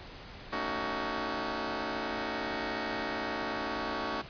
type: chord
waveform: 10% pulse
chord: D# half-diminished seventh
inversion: second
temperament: just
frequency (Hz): 224 / 280 / 311.1 / 373.4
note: A3 / C#4 / D#4 / F#4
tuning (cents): +31 / +18 / 0 / +16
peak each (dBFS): -30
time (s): 0.52-4.22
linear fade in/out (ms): 10
effects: pink hiss -47 dBFS RMS until 4.29 s + resampled to 11025 Hz